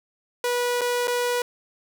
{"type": "tone with dropouts", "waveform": "sawtooth", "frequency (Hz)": 487.5, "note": "B4", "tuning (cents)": -23, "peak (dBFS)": -18, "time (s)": [0.44, 1.42], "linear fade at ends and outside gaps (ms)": 2, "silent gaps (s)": [[0.81, 0.815], [1.073, 1.079]], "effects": []}